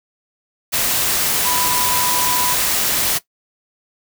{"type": "tone in noise", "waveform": "sine", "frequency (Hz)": 987.8, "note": "B5", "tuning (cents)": 0, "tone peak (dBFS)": -22, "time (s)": [1.44, 2.55], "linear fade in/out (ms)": 20, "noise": "white", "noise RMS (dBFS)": -18, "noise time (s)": [0.72, 3.19], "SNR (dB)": -7, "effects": ["noise-tail reverb RT60 0.1 s tail -17 dB re dry"]}